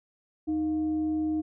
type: tone with frequency modulation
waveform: sine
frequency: 310.5 Hz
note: D#4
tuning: 3 cents flat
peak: -25 dBFS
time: 0.47-1.42 s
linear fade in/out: 20 ms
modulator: 392 Hz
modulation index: 0.23
effects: none